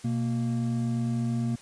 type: tone pair together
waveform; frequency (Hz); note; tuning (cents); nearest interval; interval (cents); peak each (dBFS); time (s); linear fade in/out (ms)
triangle; 123.47 / 232.1; B2 / A#3; 0 / -7; major seventh; 1093; -26; 0.04-1.56; 10
effects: white hiss -51 dBFS RMS until 1.61 s + resampled to 22050 Hz